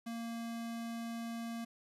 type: tone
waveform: square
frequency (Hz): 231.1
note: A#3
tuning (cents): -15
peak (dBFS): -40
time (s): 0.06-1.65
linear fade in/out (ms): 10
effects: resampled to 32000 Hz + 11-bit

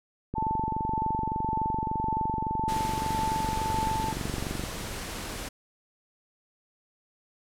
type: click train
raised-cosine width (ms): 3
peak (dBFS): -19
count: 102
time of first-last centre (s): 0.34-4.638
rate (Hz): 23.5
type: tone with tremolo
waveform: sine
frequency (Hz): 880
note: A5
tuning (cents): 0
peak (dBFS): -26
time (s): 0.35-4.13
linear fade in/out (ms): 20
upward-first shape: sine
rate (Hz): 1.8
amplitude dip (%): 30
type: noise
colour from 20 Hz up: pink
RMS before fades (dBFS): -36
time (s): 2.68-5.49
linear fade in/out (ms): 10
effects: low-pass 12000 Hz 12 dB/octave

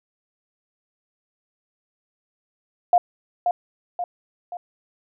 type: tone with echo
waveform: sine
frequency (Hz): 708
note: F5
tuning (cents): +23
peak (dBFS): -11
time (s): 2.93-2.98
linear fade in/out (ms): 2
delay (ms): 530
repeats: 3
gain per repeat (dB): -6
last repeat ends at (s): 4.57
effects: none

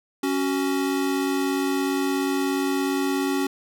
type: tone pair together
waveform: square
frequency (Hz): 277.5 / 374.5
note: C#4 / F#4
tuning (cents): +2 / +21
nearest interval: perfect fourth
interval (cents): 519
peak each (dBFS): -24 / -27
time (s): 0.23-3.47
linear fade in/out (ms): 5
effects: none

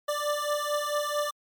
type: beating tone pair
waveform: 25% pulse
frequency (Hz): 587.3 / 591.8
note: D5 / D5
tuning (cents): 0 / +13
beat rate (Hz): 4.5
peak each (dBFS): -26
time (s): 0.08-1.31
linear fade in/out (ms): 10
effects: MP3 96 kbps

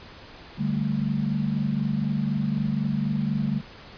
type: chord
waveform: sine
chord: D suspended fourth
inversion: none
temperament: equal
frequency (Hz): 146.83 / 196 / 220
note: D3 / G3 / A3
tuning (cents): 0 / 0 / 0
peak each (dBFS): -27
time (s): 0.57-3.62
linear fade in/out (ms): 50
effects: pink hiss -45 dBFS RMS until 3.97 s + resampled to 11025 Hz

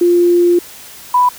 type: tone pair in turn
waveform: sine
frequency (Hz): 349.2 / 990.4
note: F4 / B5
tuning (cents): 0 / +5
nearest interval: octave + tritone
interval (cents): 1805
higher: second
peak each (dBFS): -7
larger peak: neither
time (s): 0.01-0.59 / 1.14-1.29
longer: first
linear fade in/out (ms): 5
effects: white hiss -35 dBFS RMS until 1.38 s

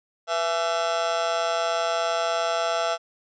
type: tone with amplitude modulation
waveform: 30% pulse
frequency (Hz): 670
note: E5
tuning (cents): +28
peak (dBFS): -16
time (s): 0.27-2.98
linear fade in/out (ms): 50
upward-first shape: sine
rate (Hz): 177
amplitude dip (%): 85
effects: resampled to 16000 Hz

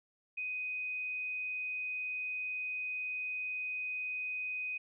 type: tone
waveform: sine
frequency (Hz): 2501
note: D#7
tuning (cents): +8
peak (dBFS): -35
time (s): 0.37-4.78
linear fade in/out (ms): 10
effects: none

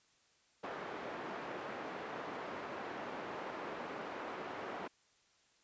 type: band-pass noise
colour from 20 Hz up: pink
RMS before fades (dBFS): -44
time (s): 0.63-4.88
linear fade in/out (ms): 10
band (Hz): 330 to 1600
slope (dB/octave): 12
effects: white hiss -71 dBFS RMS until 5.63 s + resampled to 16000 Hz

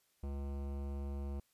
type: tone with hard clipping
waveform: sine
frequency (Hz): 69.9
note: C#2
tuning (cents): +15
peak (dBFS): -40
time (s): 0.23-1.4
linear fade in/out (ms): 5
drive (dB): 18
effects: white hiss -75 dBFS RMS until 1.53 s + resampled to 32000 Hz

